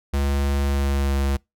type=tone with pitch glide; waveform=square; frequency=70 to 68.88 Hz; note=C#2 to C#2; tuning=+18 to -10 cents; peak=-20 dBFS; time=0.13-1.37 s; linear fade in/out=10 ms; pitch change=-28 cents; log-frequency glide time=0.64-1.17 s; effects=noise-tail reverb RT60 0.2 s tail -25 dB re dry